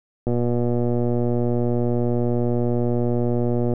click train, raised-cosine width 2 ms, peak -10 dBFS, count 417, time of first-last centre 0.27-3.737 s, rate 120 Hz, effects none

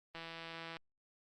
click train, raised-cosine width 0.3 ms, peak -30 dBFS, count 103, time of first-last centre 0.15-0.768 s, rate 165 Hz, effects Opus 32 kbps

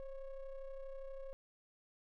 triangle ring-modulated tone, 277.2 Hz, C#4, in tune, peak -39 dBFS, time 0-1.33 s, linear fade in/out 0 ms, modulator 261 Hz, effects none

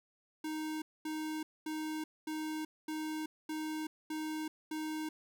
square tone bursts, 311.1 Hz, D#4, in tune, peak -37 dBFS, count 8, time 0.44-5.09 s, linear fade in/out 5 ms, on 380 ms, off 230 ms, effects none

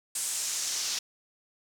pink noise with band-pass filter sweep, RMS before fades -32 dBFS, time 0.15-0.99 s, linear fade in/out 5 ms, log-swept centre 8600 to 5300 Hz, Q 2, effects none

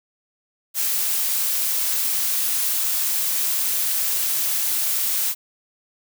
blue noise, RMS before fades -22 dBFS, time 0.74-5.35 s, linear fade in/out 50 ms, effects none

